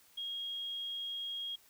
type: tone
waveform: sine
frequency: 3270 Hz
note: G#7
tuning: 28 cents flat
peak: -37 dBFS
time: 0.17-1.56 s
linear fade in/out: 10 ms
effects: white hiss -64 dBFS RMS until 1.69 s